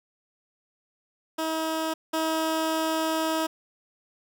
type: tone pair in turn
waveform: 15% pulse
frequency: 319.7 / 319.7 Hz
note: D#4 / D#4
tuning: +47 / +47 cents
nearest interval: unison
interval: 0 cents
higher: neither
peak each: -20 / -18 dBFS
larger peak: second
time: 1.38-1.94 / 2.13-3.47 s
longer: second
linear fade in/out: 10 ms
effects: none